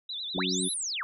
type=tone with vibrato; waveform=sine; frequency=3729 Hz; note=A#7; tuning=in tune; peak=-33 dBFS; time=0.09-0.74 s; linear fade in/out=5 ms; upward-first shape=sine; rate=10 Hz; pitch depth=130 cents each way
type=harmonic tone; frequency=92.6 Hz; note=F#2; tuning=2 cents sharp; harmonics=2 / 3 / 4; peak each=-32 / -34 / -35 dBFS; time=0.34-0.69 s; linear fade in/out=20 ms
type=linear two-way sweep; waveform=sine; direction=up then down; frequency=200 to 11175 to 1028 Hz; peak=-30 dBFS; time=0.37-1.03 s; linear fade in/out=0 ms; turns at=0.7 s
effects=none